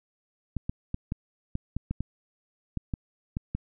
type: clicks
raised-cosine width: 5 ms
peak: -17 dBFS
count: 12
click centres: 0.567 / 0.695 / 0.944 / 1.121 / 1.554 / 1.766 / 1.91 / 2.006 / 2.773 / 2.938 / 3.369 / 3.55 s
effects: none